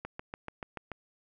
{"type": "click train", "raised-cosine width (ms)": 0.5, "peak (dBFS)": -23, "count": 7, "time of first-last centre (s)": [0.05, 0.917], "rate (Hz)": 6.92, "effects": []}